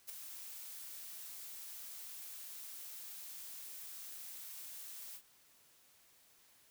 blue noise with ADSR envelope, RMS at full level -42 dBFS, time 0.07-5.22 s, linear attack 26 ms, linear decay 5 ms, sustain -7 dB, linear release 72 ms, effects white hiss -67 dBFS RMS until 6.7 s

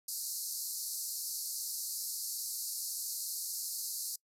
white band-pass noise, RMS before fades -39 dBFS, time 0.08-4.16 s, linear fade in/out 5 ms, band 4200 to 14000 Hz, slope 96 dB/octave, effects noise-tail reverb RT60 0.1 s tail -25 dB re dry

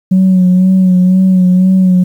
sine tone with vibrato, 185 Hz, F#3, in tune, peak -3 dBFS, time 0.11-2.04 s, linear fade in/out 10 ms, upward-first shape sine, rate 2 Hz, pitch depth 34 cents each way, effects tanh soft clip ceiling -2 dBFS + 7-bit

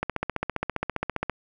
click train, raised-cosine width 0.5 ms, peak -11 dBFS, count 20, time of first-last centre 0.03-1.297 s, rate 15 Hz, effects none

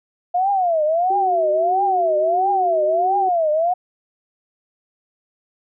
sine tone with vibrato, 697 Hz, F5, 4 cents flat, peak -15 dBFS, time 0.34-3.74 s, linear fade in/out 10 ms, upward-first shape triangle, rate 1.5 Hz, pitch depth 270 cents each way
sine tone with tremolo, 375 Hz, F#4, 23 cents sharp, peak -24 dBFS, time 1.1-3.29 s, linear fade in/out 5 ms, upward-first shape sine, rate 18 Hz, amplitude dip 25%
effects none

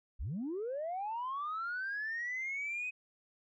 sine linear sweep, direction up, 37.24 to 2536 Hz, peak -34 dBFS, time 0.19-2.91 s, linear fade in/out 20 ms, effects tanh soft clip ceiling -32 dBFS

